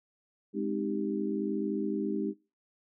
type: chord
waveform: sine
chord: Ab major seventh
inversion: none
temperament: equal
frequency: 207.7 / 261.6 / 311.1 / 392 Hz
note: Ab3 / C4 / Eb4 / G4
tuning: 0 / 0 / 0 / 0 cents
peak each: -33 / -38 / -34 / -35 dBFS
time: 0.53-2.34 s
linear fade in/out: 50 ms
effects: noise-tail reverb RT60 0.3 s tail -21 dB re dry